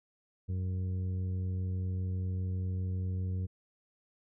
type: harmonic tone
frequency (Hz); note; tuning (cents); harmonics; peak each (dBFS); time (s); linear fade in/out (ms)
92.5; F#2; 0; 1 / 2 / 3 / 4 / 5; -31 / -42 / -53 / -55 / -53; 0.48-3.47; 20
effects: none